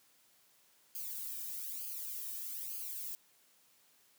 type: noise with flanger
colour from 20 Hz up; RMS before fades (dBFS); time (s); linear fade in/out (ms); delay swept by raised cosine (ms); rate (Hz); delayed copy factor
violet; -42; 0.95-3.15; 0; 0.53 to 1.49; 1.1; -0.95
effects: white hiss -68 dBFS RMS until 4.18 s + high-pass 100 Hz 12 dB/octave